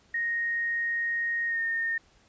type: tone with pitch glide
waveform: sine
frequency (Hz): 1864.7 to 1832.7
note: A#6 to A#6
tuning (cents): 0 to -30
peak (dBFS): -26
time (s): 0.14-1.98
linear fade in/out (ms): 5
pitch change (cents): -30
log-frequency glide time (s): 1.47-1.6
effects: pink hiss -62 dBFS RMS until 2.28 s + resampled to 16000 Hz